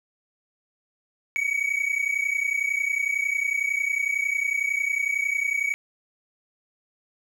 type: tone pair together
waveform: triangle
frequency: 2241 / 2272 Hz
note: C#7 / C#7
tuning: +18 / +42 cents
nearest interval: unison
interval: 24 cents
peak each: -24 dBFS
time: 1.36-5.74 s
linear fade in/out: 0 ms
effects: none